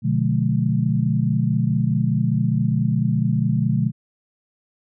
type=chord; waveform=sine; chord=B diminished seventh; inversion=none; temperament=just; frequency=123.47 / 148.16 / 177.8 / 213.4 Hz; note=B2 / D3 / F3 / Ab3; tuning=0 / +16 / +31 / +47 cents; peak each=-21 / -22 / -24 / -23 dBFS; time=0.02-3.92 s; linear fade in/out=50 ms; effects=none